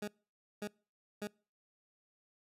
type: tone bursts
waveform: 20% pulse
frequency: 207.7 Hz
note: G#3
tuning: in tune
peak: -33 dBFS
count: 3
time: 0.02-1.274 s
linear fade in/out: 5 ms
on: 58 ms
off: 540 ms
effects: noise-tail reverb RT60 0.4 s tail -25 dB re dry + resampled to 32000 Hz